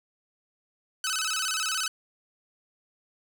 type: tone with vibrato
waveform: 10% pulse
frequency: 1396.9 Hz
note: F6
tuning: in tune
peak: -18 dBFS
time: 1.04-1.88 s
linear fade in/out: 2 ms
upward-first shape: square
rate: 17 Hz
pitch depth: 130 cents each way
effects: none